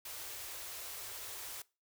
white band-stop noise, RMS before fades -45 dBFS, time 0.05-1.62 s, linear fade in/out 5 ms, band 120 to 320 Hz, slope 48 dB/octave, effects noise-tail reverb RT60 0.3 s tail -22 dB re dry

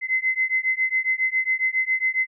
sine beating tone pair, 2049 / 2056.3 Hz, C7 / C7, -37 / -31 cents, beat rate 7.3 Hz, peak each -23 dBFS, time 0.01-2.27 s, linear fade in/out 50 ms, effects none

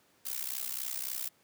blue noise with amplitude modulation, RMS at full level -33 dBFS, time 0.25-1.29 s, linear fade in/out 10 ms, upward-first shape sine, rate 63.7 Hz, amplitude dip 90%, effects pink hiss -67 dBFS RMS until 1.43 s + high-pass 150 Hz 12 dB/octave

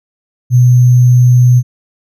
sine tone with sample-and-hold, 123.47 Hz, B2, in tune, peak -3 dBFS, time 0.5-1.63 s, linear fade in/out 50 ms, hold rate 6300 Hz, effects resampled to 32000 Hz

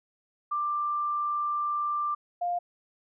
sine tone pair in turn, 1183 / 703.4 Hz, D6 / F5, +12 / +12 cents, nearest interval major sixth, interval 900 cents, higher first, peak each -26 / -26 dBFS, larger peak neither, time 0.51-2.15 / 2.41-2.59 s, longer first, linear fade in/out 10 ms, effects none

